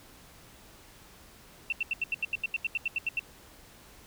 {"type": "tone bursts", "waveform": "sine", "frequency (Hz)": 2696, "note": "E7", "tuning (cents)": 38, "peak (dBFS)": -26, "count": 15, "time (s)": [1.7, 3.194], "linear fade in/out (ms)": 2, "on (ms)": 24, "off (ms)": 81, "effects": ["pink hiss -54 dBFS RMS until 4.06 s"]}